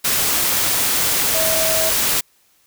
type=tone in noise; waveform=sine; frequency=643 Hz; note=E5; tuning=43 cents flat; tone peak=-21 dBFS; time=1.34-1.9 s; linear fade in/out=10 ms; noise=white; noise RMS=-18 dBFS; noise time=0.04-2.21 s; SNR=-6 dB; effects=white hiss -58 dBFS RMS until 2.66 s